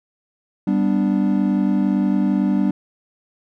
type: chord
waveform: triangle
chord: G major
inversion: none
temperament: equal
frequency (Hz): 196 / 246.9 / 293.7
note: G3 / B3 / D4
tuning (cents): 0 / 0 / 0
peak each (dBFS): -16 / -20 / -19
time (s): 0.67-2.71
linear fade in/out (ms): 5
effects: none